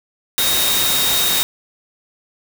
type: tone in noise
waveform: sine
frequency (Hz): 3729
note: A#7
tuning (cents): 0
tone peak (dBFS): -19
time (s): 0.38-1.43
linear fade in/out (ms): 0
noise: white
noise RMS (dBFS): -18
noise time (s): 0.38-1.43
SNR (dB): -4
effects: none